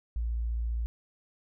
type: tone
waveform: sine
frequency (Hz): 57.5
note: A#1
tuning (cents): -23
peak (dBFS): -28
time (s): 0.16-0.86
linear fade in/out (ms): 0
effects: none